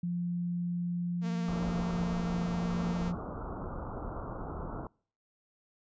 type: tone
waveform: sine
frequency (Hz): 174.61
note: F3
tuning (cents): 0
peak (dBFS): -30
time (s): 0.03-3.15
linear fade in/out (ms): 5
type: tone with vibrato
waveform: sawtooth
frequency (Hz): 229.2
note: A#3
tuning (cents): -29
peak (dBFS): -34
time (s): 1.21-3.13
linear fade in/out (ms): 50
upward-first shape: sine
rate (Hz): 18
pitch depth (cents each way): 25
type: low-pass noise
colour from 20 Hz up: pink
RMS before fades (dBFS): -39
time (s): 1.48-4.87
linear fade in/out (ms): 2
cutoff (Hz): 1400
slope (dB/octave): 96
effects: noise-tail reverb RT60 0.5 s tail -26 dB re dry + resampled to 16000 Hz